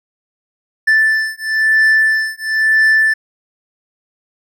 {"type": "beating tone pair", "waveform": "triangle", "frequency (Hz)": [1760, 1761], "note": ["A6", "A6"], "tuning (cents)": [0, 1], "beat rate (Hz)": 1, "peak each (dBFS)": -12, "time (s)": [0.87, 3.14], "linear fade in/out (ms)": 10, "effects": []}